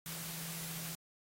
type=tone in noise; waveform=sine; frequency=164.81 Hz; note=E3; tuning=in tune; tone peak=-47 dBFS; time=0.06-0.95 s; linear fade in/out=0 ms; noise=white; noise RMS=-44 dBFS; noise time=0.06-0.95 s; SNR=-6 dB; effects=AAC 48 kbps